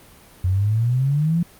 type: exponential sweep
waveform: sine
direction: up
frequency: 89.2 to 174.61 Hz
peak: -16 dBFS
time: 0.44-1.43 s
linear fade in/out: 5 ms
effects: pink hiss -48 dBFS RMS until 1.59 s + Opus 32 kbps